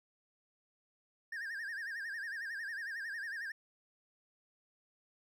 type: tone with vibrato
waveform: triangle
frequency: 1717 Hz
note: A6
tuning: 43 cents flat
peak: -37 dBFS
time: 1.32-3.52 s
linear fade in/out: 5 ms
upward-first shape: sine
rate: 11 Hz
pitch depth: 150 cents each way
effects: none